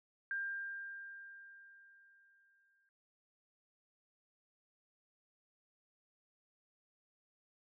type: tone with exponential decay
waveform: sine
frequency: 1595 Hz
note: G6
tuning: 30 cents sharp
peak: -35 dBFS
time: 0.31-2.89 s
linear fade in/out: 1 ms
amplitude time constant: 560 ms
effects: none